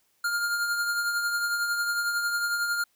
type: tone with tremolo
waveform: square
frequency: 1407 Hz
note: F6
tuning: 12 cents sharp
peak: -24 dBFS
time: 0.24-2.84 s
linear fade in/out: 5 ms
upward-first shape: triangle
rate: 11 Hz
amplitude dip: 45%
effects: white hiss -69 dBFS RMS until 2.95 s